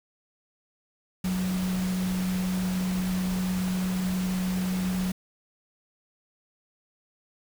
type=tone in noise; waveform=sine; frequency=184.6 Hz; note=F#3; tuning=4 cents flat; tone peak=-25 dBFS; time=1.24-5.12 s; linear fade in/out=5 ms; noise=pink; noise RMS=-37 dBFS; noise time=1.24-5.12 s; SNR=+9 dB; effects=none